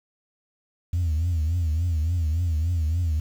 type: tone with vibrato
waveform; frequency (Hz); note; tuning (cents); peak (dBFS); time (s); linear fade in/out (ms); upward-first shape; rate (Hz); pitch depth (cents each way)
sine; 82.41; E2; 0; -19; 0.93-3.2; 5; triangle; 3.5; 160
effects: tanh soft clip ceiling -18 dBFS + 8-bit